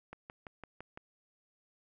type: click train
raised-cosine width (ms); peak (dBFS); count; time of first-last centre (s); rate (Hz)
0.5; -30; 6; 0.13-0.975; 5.92
effects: none